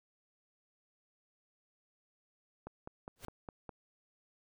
click train, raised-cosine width 1 ms, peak -30 dBFS, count 6, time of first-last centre 2.67-3.692 s, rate 4.89 Hz
pink noise with exponential growth, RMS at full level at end -44 dBFS, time 3.16-3.25 s, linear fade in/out 0 ms, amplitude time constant 19 ms
effects none

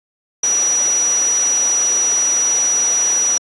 sine tone in noise, 5840 Hz, F#8, 24 cents flat, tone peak -13 dBFS, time 0.43-3.38 s, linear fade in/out 5 ms, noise pink, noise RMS -26 dBFS, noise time 0.43-3.38 s, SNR +10 dB, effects high-pass 400 Hz 12 dB/octave + resampled to 24000 Hz

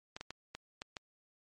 clicks, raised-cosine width 0.2 ms, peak -24 dBFS, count 6, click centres 0.165 / 0.21 / 0.306 / 0.55 / 0.819 / 0.968 s, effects MP3 48 kbps

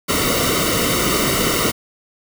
pink noise with comb filter, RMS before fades -18 dBFS, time 0.08-1.72 s, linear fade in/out 20 ms, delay 1.2 ms, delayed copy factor -0.8, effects none

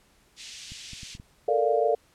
pink band-pass noise, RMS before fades -43 dBFS, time 0.36-1.18 s, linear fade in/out 50 ms, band 2600 to 7400 Hz, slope 24 dB/octave
clicks, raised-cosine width 5 ms, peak -31 dBFS, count 5, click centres 0.72 / 0.933 / 1.032 / 1.151 / 1.199 s
sine chord, Bb major seventh, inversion third, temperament equal, 440 / 466.2 / 587.3 / 698.5 Hz, A4 / Bb4 / D5 / F5, 0 / 0 / 0 / 0 cents, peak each -26 dBFS, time 1.48-1.95 s, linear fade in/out 5 ms
effects pink hiss -62 dBFS RMS until 2.14 s + low-pass 12000 Hz 12 dB/octave

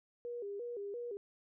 sine tone with vibrato, 439.8 Hz, A4, 1 cent flat, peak -39 dBFS, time 0.25-1.17 s, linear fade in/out 0 ms, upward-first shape square, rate 2.9 Hz, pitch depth 150 cents each way, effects none

